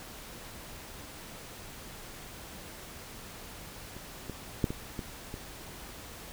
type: clicks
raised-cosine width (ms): 3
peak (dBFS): -30 / -25 / -12 / -21 / -22 / -26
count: 6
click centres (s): 3.966 / 4.297 / 4.642 / 4.705 / 4.992 / 5.341
effects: pink hiss -46 dBFS RMS until 6.32 s